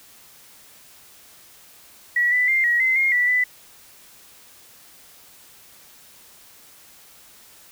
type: tone with pitch steps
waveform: sine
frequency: 1931 / 1988 / 2099 / 1908 / 2058 / 2134 / 1961 / 1992 Hz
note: B6 / B6 / C7 / A#6 / C7 / C7 / B6 / B6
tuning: -39 / +11 / +5 / +40 / -29 / +34 / -13 / +14 cents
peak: -16 dBFS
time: 2.16-3.44 s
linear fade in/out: 5 ms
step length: 160 ms
effects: white hiss -49 dBFS RMS until 7.71 s